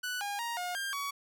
sawtooth tone with pitch steps, 1485 / 812 / 938 / 716 / 1599 / 1128 Hz, F#6 / G#5 / A#5 / F5 / G6 / C#6, +6 / -39 / +11 / +43 / +34 / +30 cents, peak -30 dBFS, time 0.03-1.11 s, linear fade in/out 10 ms, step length 180 ms, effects none

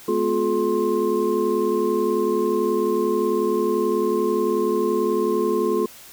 sine tone cluster, 212.7 / 251 / 356.4 / 427.7 / 1056 Hz, G#3 / B3 / F4 / A4 / C6, +42 / +28 / +35 / -49 / +16 cents, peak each -28 / -28 / -22 / -22 / -29 dBFS, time 0.08-5.86 s, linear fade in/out 5 ms, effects white hiss -44 dBFS RMS until 6.12 s

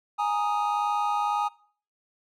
triangle chord, Ab suspended second, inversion none, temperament equal, 830.6 / 932.3 / 1244.5 Hz, Ab5 / Bb5 / Eb6, 0 / 0 / 0 cents, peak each -24 / -29 / -27 dBFS, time 0.18-1.49 s, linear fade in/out 20 ms, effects noise-tail reverb RT60 0.5 s tail -22 dB re dry

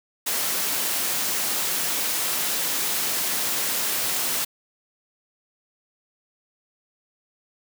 white high-pass noise, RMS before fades -25 dBFS, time 0.26-4.45 s, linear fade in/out 10 ms, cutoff 160 Hz, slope 12 dB/octave, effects none

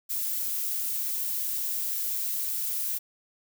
violet noise, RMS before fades -30 dBFS, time 0.09-2.99 s, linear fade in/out 20 ms, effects none

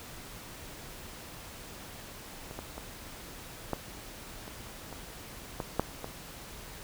clicks, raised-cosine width 1 ms, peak -28 / -24 / -26 / -16 / -28 / -27 / -19 / -11 / -22 dBFS, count 9, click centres 2.511 / 2.59 / 2.78 / 3.733 / 4.479 / 4.927 / 5.602 / 5.796 / 6.044 s, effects pink hiss -46 dBFS RMS until 6.83 s

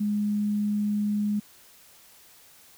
sine tone, 207.7 Hz, G#3, in tune, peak -23 dBFS, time 0-1.4 s, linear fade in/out 10 ms, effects white hiss -54 dBFS RMS until 2.77 s

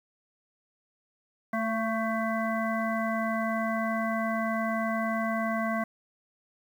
harmonic tone with a mistuned harmonic, 222.1 Hz, A3, 16 cents sharp, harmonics 1 / 3 / 5 / 7 / 9, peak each -30 / -31 / -34 / -37 / -37 dBFS, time 1.53-5.84 s, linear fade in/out 5 ms, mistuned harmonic 3, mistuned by +23 cents, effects 9-bit

